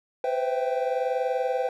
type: chord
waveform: triangle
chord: C major seventh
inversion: third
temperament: equal with one note detuned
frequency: 502.8 / 523.3 / 659.3 / 784 Hz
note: B4 / C5 / E5 / G5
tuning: +31 / 0 / 0 / 0 cents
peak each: -25 / -28 / -31 / -28 dBFS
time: 0.24-1.69 s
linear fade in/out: 2 ms
effects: none